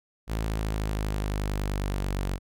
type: exponential sweep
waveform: sawtooth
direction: down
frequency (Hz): 54.9 to 47.21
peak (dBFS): -23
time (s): 0.27-2.39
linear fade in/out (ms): 50
effects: none